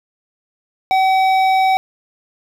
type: tone with hard clipping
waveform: triangle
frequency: 761 Hz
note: F#5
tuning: 48 cents sharp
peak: -13 dBFS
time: 0.91-1.77 s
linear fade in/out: 0 ms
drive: 14 dB
effects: none